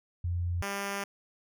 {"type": "tone pair in turn", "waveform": ["sine", "5% pulse"], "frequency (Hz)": [87.31, 199.26], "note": ["F2", "G3"], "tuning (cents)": [0, 29], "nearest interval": "octave + major second", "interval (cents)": 1429, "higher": "second", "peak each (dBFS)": [-28, -21], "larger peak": "second", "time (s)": [[0.24, 0.62], [0.62, 1.04]], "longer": "second", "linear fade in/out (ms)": 5, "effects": []}